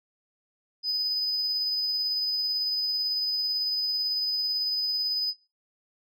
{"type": "tone with tremolo", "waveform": "sine", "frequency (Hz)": 5000, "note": "D#8", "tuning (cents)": 8, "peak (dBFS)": -21, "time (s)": [0.83, 5.34], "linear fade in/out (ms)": 50, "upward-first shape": "triangle", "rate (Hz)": 18, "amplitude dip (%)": 35, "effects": ["noise-tail reverb RT60 0.3 s tail -17 dB re dry", "tanh soft clip ceiling -23 dBFS"]}